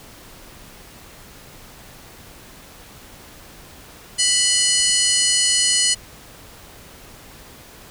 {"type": "harmonic tone with a mistuned harmonic", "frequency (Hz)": 987.8, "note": "B5", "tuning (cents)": 0, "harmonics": [2, 3, 4, 5, 6, 7, 8, 9, 10], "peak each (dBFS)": [-28, -22, -22, -26, -26, -22, -28, -22, -28], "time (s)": [4.18, 5.95], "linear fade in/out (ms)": 20, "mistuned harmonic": 4, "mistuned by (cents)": 120, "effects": ["pink hiss -43 dBFS RMS until 7.9 s"]}